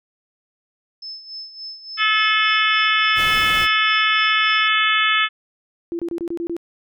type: tone with tremolo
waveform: sine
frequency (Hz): 5240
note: E8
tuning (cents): -11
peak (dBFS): -29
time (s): 1.02-4.68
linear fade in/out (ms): 5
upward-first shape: sine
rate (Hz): 3.5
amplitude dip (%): 70
type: harmonic tone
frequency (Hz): 432.4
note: A4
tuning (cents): -30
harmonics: 3 / 4 / 5 / 6 / 7 / 8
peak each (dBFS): -20 / -21 / -22 / -23 / -23 / -24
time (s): 1.97-5.29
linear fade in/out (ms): 50
type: noise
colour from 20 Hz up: pink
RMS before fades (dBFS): -30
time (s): 3.15-3.68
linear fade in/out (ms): 50
type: tone bursts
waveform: sine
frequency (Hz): 339.9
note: F4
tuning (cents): -47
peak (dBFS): -22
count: 7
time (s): 5.92-6.566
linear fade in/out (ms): 0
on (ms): 70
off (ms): 26
effects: none